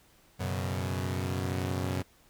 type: chord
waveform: sawtooth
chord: F# suspended fourth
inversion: none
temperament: equal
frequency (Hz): 92.5 / 123.47 / 138.59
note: F#2 / B2 / C#3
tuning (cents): 0 / 0 / 0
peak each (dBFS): -28 / -32 / -34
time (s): 0.39-2.03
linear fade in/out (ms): 20
effects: pink hiss -62 dBFS RMS until 2.29 s